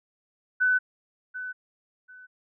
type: tone with echo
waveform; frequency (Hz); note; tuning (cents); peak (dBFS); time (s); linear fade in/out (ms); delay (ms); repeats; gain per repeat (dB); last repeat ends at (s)
sine; 1503; F#6; +27; -19; 0.6-0.79; 20; 740; 2; -13; 2.27
effects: none